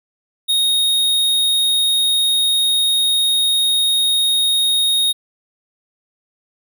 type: tone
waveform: square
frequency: 3729 Hz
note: A#7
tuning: in tune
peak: -14 dBFS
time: 0.48-5.13 s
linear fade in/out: 20 ms
effects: none